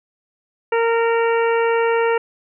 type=harmonic tone; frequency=461 Hz; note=A#4; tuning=19 cents flat; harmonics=1 / 2 / 3 / 4 / 5 / 6; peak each=-16 / -22 / -26 / -28 / -30 / -32 dBFS; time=0.72-2.18 s; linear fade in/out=5 ms; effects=none